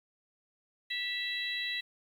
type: harmonic tone with a mistuned harmonic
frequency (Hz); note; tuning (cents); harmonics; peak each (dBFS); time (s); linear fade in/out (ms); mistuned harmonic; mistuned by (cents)
655; E5; -11; 3 / 4 / 5 / 6; -36 / -41 / -43 / -36; 0.9-1.81; 10; 4; +26
effects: 10-bit